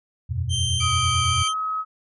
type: chord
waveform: sine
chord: E suspended second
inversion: none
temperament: equal with one note detuned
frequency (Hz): 83.51 / 92.5 / 123.47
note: E2 / F#2 / B2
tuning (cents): +23 / 0 / 0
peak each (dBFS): -27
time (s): 0.29-1.44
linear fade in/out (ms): 20
type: tone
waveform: sawtooth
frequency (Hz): 3136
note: G7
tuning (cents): 0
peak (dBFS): -20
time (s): 0.49-1.54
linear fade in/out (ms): 50
type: tone with vibrato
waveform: sawtooth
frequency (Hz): 2326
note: D7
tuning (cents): -17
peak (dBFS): -26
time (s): 0.8-1.48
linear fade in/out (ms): 5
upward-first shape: triangle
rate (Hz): 5.9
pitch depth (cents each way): 13
type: tone with pitch glide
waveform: sine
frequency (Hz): 1257 to 1275.3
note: D#6 to D#6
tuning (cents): +17 to +42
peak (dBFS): -23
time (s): 0.8-1.85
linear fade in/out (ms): 50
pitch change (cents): +25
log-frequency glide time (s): 1.14-1.54
effects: resampled to 24000 Hz